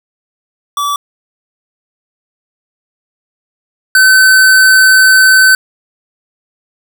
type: tone pair in turn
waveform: square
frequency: 1153 / 1526.2 Hz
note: D6 / G6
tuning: -32 / -47 cents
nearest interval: perfect fourth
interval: 485 cents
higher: second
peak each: -13 / -4 dBFS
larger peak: second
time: 0.77-0.96 / 3.95-5.55 s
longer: second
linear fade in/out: 2 ms
effects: none